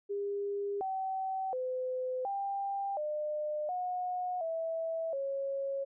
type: tone with pitch steps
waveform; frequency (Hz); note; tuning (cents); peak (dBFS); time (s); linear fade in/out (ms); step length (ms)
sine; 403.5 / 764 / 510 / 793 / 603 / 726 / 654 / 549; G#4 / G5 / C5 / G5 / D5 / F#5 / E5 / C#5; -50 / -45 / -44 / +20 / +46 / -33 / -14 / -17; -32; 0.09-5.85; 20; 720
effects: none